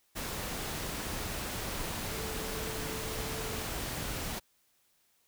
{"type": "tone in noise", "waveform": "sine", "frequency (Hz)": 440, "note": "A4", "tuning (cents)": 0, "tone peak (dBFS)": -43, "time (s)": [2.11, 3.65], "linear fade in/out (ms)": 20, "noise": "pink", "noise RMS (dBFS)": -37, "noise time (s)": [0.15, 4.4], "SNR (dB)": -9, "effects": ["white hiss -71 dBFS RMS until 5.27 s"]}